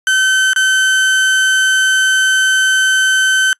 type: tone with dropouts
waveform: 35% pulse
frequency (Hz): 1535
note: G6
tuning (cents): -37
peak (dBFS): -8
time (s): 0.07-3.53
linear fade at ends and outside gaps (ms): 1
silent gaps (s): 0.533-0.561
effects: noise-tail reverb RT60 0.1 s tail -25 dB re dry + resampled to 24000 Hz